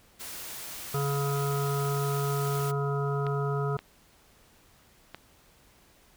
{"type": "noise", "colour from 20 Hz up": "white", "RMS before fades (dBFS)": -40, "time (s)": [0.19, 2.72], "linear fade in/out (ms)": 20}
{"type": "harmonic tone", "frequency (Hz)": 140.7, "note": "C#3", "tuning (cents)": 26, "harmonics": [1, 3, 5, 7, 9, 10], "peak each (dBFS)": [-28, -32, -39, -41, -36, -45], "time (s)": [0.94, 3.77], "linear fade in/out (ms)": 5}
{"type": "clicks", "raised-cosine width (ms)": 0.3, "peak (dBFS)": -23, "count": 3, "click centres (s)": [3.267, 3.79, 5.146]}
{"effects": ["pink hiss -60 dBFS RMS until 6.16 s"]}